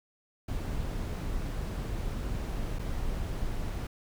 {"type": "noise with dropouts", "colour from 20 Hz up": "brown", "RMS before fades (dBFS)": -33, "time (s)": [0.48, 3.87], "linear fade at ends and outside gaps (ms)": 5, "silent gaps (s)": [2.788, 2.792], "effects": []}